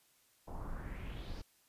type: noise with low-pass filter sweep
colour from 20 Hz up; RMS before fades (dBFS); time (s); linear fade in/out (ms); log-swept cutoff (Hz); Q
brown; -43; 0.47-1.42; 10; 800 to 5400; 3.3
effects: white hiss -70 dBFS RMS until 1.68 s + resampled to 32000 Hz